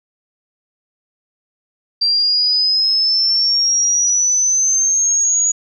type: exponential sweep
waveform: sine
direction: up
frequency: 4699 to 6810 Hz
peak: -12 dBFS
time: 2.01-5.52 s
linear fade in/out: 10 ms
effects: none

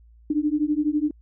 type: beating tone pair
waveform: sine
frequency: 293.7 / 305.7 Hz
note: D4 / D#4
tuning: 0 / -30 cents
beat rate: 12 Hz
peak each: -23 dBFS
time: 0.3-1.11 s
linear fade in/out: 5 ms
effects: added 57 Hz sine -49 dBFS peak until 1.21 s

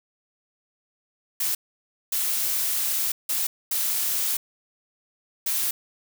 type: noise bursts at uneven times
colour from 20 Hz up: blue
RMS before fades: -25 dBFS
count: 5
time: 1.4-1.55 / 2.12-3.12 / 3.29-3.47 / 3.71-4.37 / 5.46-5.71 s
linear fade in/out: 5 ms
effects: none

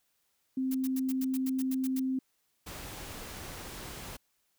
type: tone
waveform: sine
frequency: 261.6 Hz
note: C4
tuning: in tune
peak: -28 dBFS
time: 0.57-2.19 s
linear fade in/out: 5 ms
type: noise bursts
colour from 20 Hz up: blue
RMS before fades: -41 dBFS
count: 11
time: 0.71-1.997 s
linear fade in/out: 5 ms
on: 37 ms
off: 88 ms
type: noise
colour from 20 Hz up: pink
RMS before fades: -43 dBFS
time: 2.66-4.17 s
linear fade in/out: 10 ms
effects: white hiss -75 dBFS RMS until 4.58 s

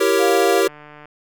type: chord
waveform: square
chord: E diminished seventh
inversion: none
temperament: equal with one note detuned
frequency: 335 / 392 / 466.2 / 554.4 Hz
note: E4 / G4 / Bb4 / Db5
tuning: +28 / 0 / 0 / 0 cents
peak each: -24 / -18 / -20 / -23 dBFS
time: 0-0.68 s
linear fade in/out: 10 ms
type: tone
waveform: sine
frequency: 703 Hz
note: F5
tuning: 11 cents sharp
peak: -20 dBFS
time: 0.18-0.63 s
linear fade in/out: 50 ms
type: click train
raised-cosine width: 0.5 ms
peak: -26 dBFS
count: 60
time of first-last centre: 0.66-1.056 s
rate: 149 Hz
effects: none

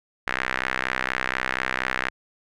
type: tone with band-pass filter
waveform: sawtooth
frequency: 64.2 Hz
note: C2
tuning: 32 cents flat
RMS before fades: -27 dBFS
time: 0.27-2.1 s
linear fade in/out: 5 ms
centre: 1800 Hz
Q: 2.6
effects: none

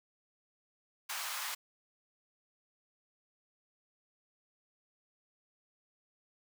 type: high-pass noise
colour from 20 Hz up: pink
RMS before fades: -39 dBFS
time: 1.09-1.55 s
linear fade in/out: 10 ms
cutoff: 900 Hz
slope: 24 dB/octave
effects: none

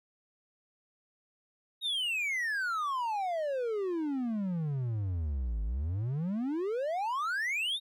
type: exponential two-way sweep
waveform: triangle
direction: down then up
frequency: 3812 to 50.8 to 3812 Hz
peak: -28 dBFS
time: 1.81-7.8 s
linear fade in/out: 50 ms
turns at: 5.63 s
effects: none

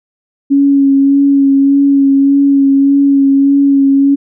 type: tone with vibrato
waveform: sine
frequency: 277.2 Hz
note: C#4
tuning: in tune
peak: -5 dBFS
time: 0.5-4.16 s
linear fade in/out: 20 ms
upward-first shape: sine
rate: 1.7 Hz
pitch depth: 19 cents each way
effects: none

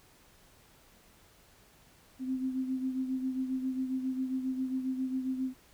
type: beating tone pair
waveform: sine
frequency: 259.2 / 266.6 Hz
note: C4 / C4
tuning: -16 / +33 cents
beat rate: 7.4 Hz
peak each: -31 / -39 dBFS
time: 2.19-5.54 s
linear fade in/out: 50 ms
effects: pink hiss -61 dBFS RMS until 5.73 s

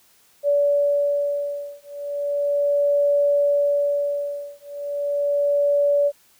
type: beating tone pair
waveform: sine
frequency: 574 / 574.36 Hz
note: D5 / D5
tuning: -40 / -39 cents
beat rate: 0.36 Hz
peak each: -21 dBFS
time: 0.43-6.12 s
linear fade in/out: 50 ms
effects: white hiss -57 dBFS RMS until 6.39 s

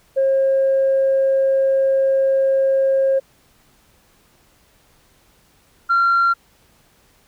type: tone pair in turn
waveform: sine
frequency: 538 / 1375.4 Hz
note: C5 / F6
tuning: +48 / -27 cents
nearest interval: octave + major third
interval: 1625 cents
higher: second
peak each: -12 / -11 dBFS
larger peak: second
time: 0.16-3.2 / 5.89-6.34 s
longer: first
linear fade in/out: 20 ms
effects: tanh soft clip ceiling -10 dBFS + pink hiss -56 dBFS RMS until 7.27 s

